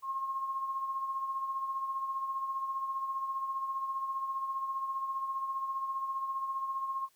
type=tone with tremolo; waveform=sine; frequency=1074 Hz; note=C6; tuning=45 cents sharp; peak=-30 dBFS; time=0.02-7.09 s; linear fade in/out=50 ms; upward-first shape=triangle; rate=15 Hz; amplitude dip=55%; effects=white hiss -69 dBFS RMS until 7.15 s